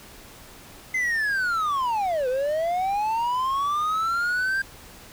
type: linear two-way sweep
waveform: triangle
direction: down then up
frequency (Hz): 2071 to 493.9 to 1597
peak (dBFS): -20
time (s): 0.94-4.62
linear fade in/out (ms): 5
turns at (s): 2.28
effects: pink hiss -46 dBFS RMS until 5.12 s